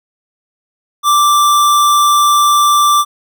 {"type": "tone", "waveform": "square", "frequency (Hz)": 1174.7, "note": "D6", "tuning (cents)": 0, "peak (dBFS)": -8, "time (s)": [1.03, 3.05], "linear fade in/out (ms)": 50, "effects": []}